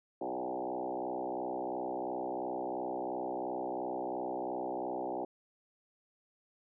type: tone with frequency modulation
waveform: sine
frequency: 563 Hz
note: C#5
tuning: 27 cents sharp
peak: -34 dBFS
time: 0.21-5.25 s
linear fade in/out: 5 ms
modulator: 62.9 Hz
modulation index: 4.5
effects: none